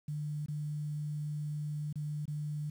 sine tone with dropouts, 149.4 Hz, D3, 30 cents sharp, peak -34 dBFS, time 0.08-2.7 s, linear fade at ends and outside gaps 5 ms, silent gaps 0.461-0.483 / 1.928-1.956 / 2.256-2.278 s, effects 10-bit

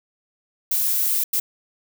violet noise bursts at uneven times, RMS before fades -21 dBFS, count 2, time 0.71-1.24 / 1.33-1.4 s, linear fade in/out 5 ms, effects none

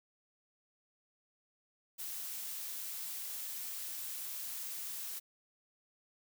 blue noise, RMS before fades -42 dBFS, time 1.98-5.2 s, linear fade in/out 20 ms, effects none

